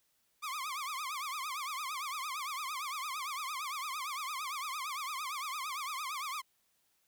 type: tone with vibrato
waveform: sawtooth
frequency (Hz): 1142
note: D6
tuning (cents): -49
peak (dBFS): -33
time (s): 0.42-6.42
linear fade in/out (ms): 20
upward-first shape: triangle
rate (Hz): 8.8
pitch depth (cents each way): 210
effects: white hiss -75 dBFS RMS until 7.07 s